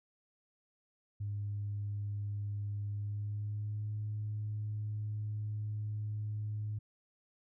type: tone with pitch glide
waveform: sine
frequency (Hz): 102.5 to 105.99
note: G#2 to G#2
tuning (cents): -22 to +36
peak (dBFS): -34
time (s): 1.2-6.79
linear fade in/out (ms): 10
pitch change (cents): +58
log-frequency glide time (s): 2.9-3.93
effects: tanh soft clip ceiling -30 dBFS